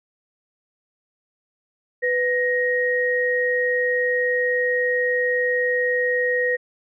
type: tone pair together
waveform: sine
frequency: 496.5 / 1876.3 Hz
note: B4 / A#6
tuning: +9 / +11 cents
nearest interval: octave + major seventh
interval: 2302 cents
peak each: -21 dBFS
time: 2.02-6.57 s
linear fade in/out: 20 ms
effects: none